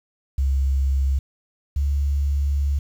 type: tone pair in turn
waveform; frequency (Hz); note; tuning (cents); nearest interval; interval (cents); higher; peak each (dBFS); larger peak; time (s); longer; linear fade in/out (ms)
sine; 67.7 / 70.72; C#2 / C#2; -40 / +35; minor second; 75; second; -17 / -18; first; 0.38-1.19 / 1.76-2.79; second; 5
effects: 8-bit